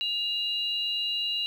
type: tone pair together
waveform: sine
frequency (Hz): 2830 / 3944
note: F7 / B7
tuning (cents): +22 / -3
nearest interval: tritone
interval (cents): 575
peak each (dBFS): -28 / -31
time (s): 0.01-1.46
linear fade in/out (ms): 0
effects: 9-bit